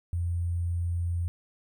sine tone with sample-and-hold, 86.2 Hz, F2, 22 cents flat, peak -26 dBFS, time 0.13-1.28 s, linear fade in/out 0 ms, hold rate 8820 Hz, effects none

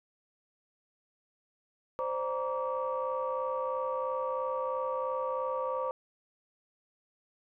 sine tone cluster, 520 / 583 / 939 / 1152 Hz, C5 / D5 / A#5 / D6, -11 / -13 / +12 / -34 cents, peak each -32 / -40 / -37 / -36 dBFS, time 1.99-5.91 s, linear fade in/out 0 ms, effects tanh soft clip ceiling -21 dBFS

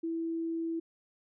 sine tone, 329.6 Hz, E4, in tune, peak -31 dBFS, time 0.03-0.8 s, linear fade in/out 10 ms, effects none

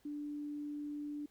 sine tone, 293.7 Hz, D4, in tune, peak -39 dBFS, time 0.05-1.26 s, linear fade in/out 5 ms, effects pink hiss -71 dBFS RMS until 1.3 s

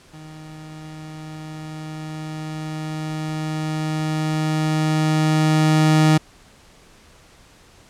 30% pulse tone with level ramp, 155.56 Hz, D#3, in tune, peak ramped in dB -35 to -9 dBFS, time 0.13-6.18 s, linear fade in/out 10 ms, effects pink hiss -50 dBFS RMS until 7.89 s + low-pass 9000 Hz 12 dB/octave

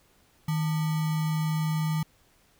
sine tone with sample-and-hold, 156.9 Hz, D#3, 15 cents sharp, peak -24 dBFS, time 0.48-2.03 s, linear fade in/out 5 ms, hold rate 1050 Hz, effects pink hiss -63 dBFS RMS until 2.59 s

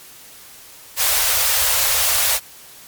white band-stop noise, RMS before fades -17 dBFS, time 0.96-2.4 s, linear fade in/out 50 ms, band 110 to 470 Hz, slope 96 dB/octave, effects white hiss -42 dBFS RMS until 2.87 s + MP3 96 kbps

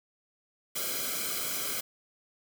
white noise with comb filter, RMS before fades -33 dBFS, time 0.75-1.81 s, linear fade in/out 10 ms, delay 1.1 ms, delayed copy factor -1, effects none

